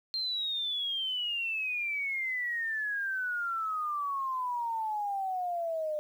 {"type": "exponential sweep", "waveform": "sine", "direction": "down", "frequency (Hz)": [4197, 599], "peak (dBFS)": -30, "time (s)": [0.14, 5.99], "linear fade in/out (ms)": 0, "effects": ["10-bit"]}